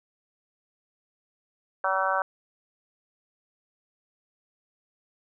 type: harmonic tone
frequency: 190.6 Hz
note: G3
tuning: 48 cents flat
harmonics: 3 / 4 / 5 / 6 / 7 / 8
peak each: -30 / -30 / -30 / -30 / -30 / -30 dBFS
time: 1.84-2.22 s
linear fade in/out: 2 ms
effects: none